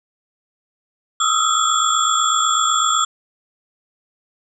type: tone cluster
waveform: sine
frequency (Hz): 1237 / 1285 / 1353 / 3373 / 7380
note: D#6 / E6 / E6 / G#7 / A#8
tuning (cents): -10 / -45 / +45 / +26 / -18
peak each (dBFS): -21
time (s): 1.2-3.05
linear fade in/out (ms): 5
effects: none